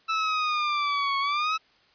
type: exponential two-way sweep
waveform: sawtooth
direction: down then up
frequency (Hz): 1318.5 to 1100 to 1307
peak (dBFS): -20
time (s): 0.08-1.58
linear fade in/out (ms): 20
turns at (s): 1.19
effects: white hiss -61 dBFS RMS until 1.94 s + resampled to 11025 Hz